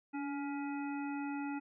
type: harmonic tone with a mistuned harmonic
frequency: 280.5 Hz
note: C#4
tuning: 21 cents sharp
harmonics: 1 / 3 / 5 / 7 / 9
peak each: -37 / -44 / -49 / -54 / -51 dBFS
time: 0.13-1.6 s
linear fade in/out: 20 ms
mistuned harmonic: 1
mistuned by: +34 cents
effects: none